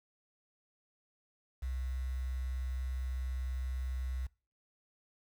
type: tone with quantisation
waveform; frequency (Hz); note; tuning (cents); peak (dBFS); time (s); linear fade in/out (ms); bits
sine; 64.2; C2; -32; -34; 1.62-4.27; 10; 9
effects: noise-tail reverb RT60 0.4 s tail -24 dB re dry